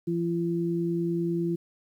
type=tone pair together; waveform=sine; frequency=170 / 340 Hz; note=F3 / F4; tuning=-46 / -46 cents; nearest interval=octave; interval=1200 cents; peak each=-28 / -27 dBFS; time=0.07-1.56 s; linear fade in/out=10 ms; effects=10-bit